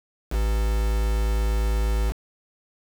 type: tone with quantisation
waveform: triangle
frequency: 54.3 Hz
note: A1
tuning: 22 cents flat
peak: -18 dBFS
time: 0.3-2.14 s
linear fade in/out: 50 ms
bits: 5
effects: none